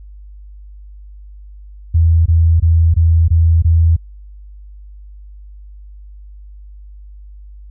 sine tone bursts, 82.41 Hz, E2, in tune, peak -7 dBFS, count 6, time 1.94-3.965 s, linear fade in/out 10 ms, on 320 ms, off 21 ms, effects added 50 Hz sine -33 dBFS peak until 7.7 s

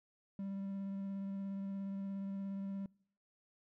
triangle tone with vibrato, 196 Hz, G3, in tune, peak -37 dBFS, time 0.39-2.86 s, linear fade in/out 2 ms, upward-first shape sine, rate 17 Hz, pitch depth 13 cents each way, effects noise-tail reverb RT60 0.7 s tail -26 dB re dry

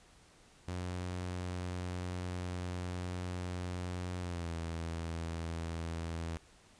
sawtooth tone with pitch glide, 89.9 to 82.92 Hz, F#2 to E2, -49 to +11 cents, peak -33 dBFS, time 0.68-6.37 s, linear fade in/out 0 ms, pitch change -140 cents, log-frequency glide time 4.2-4.53 s, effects pink hiss -62 dBFS RMS until 6.79 s + resampled to 22050 Hz

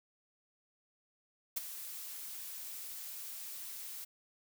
blue noise with ADSR envelope, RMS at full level -33 dBFS, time 1.56-4.05 s, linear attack 12 ms, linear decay 18 ms, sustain -12 dB, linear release 12 ms, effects none

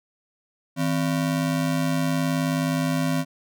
square ring-modulated tone, 210.3 Hz, G#3, 22 cents sharp, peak -19 dBFS, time 0.76-3.25 s, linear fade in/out 50 ms, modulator 49.6 Hz, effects none

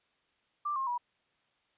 sine tone with pitch steps, 1179 / 1068.7 / 968.8 Hz, D6 / C6 / B5, +6 / +36 / -34 cents, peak -30 dBFS, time 0.65-0.98 s, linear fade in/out 10 ms, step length 110 ms, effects white hiss -73 dBFS RMS until 1.77 s + resampled to 8000 Hz

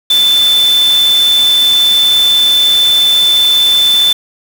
sine tone in noise, 3525 Hz, A7, 2 cents sharp, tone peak -6 dBFS, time 0.1-4.13 s, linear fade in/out 5 ms, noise white, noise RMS -21 dBFS, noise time 0.1-4.13 s, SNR +12 dB, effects none

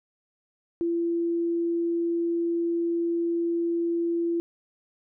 sine tone, 338.9 Hz, E4, 48 cents sharp, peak -23 dBFS, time 0.81-4.4 s, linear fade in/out 0 ms, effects none

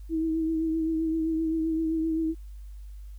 sine tone with vibrato, 321.7 Hz, E4, 42 cents flat, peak -24 dBFS, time 0.09-2.35 s, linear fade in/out 50 ms, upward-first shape triangle, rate 7.7 Hz, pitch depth 35 cents each way, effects added 50 Hz sine -39 dBFS peak until 3.18 s + white hiss -66 dBFS RMS until 3.18 s

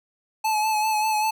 square tone with vibrato, 862 Hz, A5, 36 cents flat, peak -21 dBFS, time 0.44-1.31 s, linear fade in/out 10 ms, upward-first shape sine, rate 5.1 Hz, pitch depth 32 cents each way, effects none

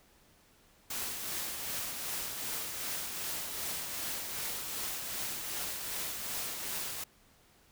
white noise with tremolo, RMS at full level -36 dBFS, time 0.9-7.04 s, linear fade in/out 5 ms, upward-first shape triangle, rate 2.6 Hz, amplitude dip 40%, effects pink hiss -64 dBFS RMS until 7.71 s

